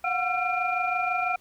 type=tone cluster; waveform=sine; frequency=714 / 740 / 1356 / 2395 Hz; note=F5 / F#5 / E6 / D7; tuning=+38 / 0 / +49 / +33 cents; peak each=-29 dBFS; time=0.04-1.36 s; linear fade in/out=5 ms; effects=tanh soft clip ceiling -13 dBFS + pink hiss -60 dBFS RMS until 1.4 s